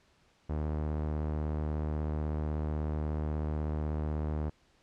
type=tone with low-pass filter; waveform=sawtooth; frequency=76.3 Hz; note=D#2; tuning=33 cents flat; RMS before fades=-33 dBFS; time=0.49-4.5 s; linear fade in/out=10 ms; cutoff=970 Hz; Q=0.66; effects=pink hiss -67 dBFS RMS until 4.82 s + low-pass 6000 Hz 12 dB/octave